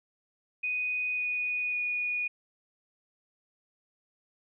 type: tone with pitch steps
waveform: sine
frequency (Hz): 2489 / 2473 / 2458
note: D#7 / D#7 / D#7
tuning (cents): 0 / -11 / -22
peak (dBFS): -28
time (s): 0.63-2.28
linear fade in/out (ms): 10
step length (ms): 550
effects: none